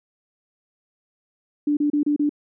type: tone bursts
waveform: sine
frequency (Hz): 293.7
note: D4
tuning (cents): 0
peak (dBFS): -17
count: 5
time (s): 1.67-2.294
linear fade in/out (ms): 5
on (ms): 100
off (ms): 31
effects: none